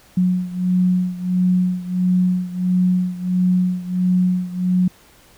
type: beating tone pair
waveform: sine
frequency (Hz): 181.4 / 182.9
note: F#3 / F#3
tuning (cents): -34 / -20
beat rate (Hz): 1.5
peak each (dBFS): -17 / -20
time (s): 0.17-4.88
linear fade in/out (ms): 5
effects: pink hiss -50 dBFS RMS until 5.37 s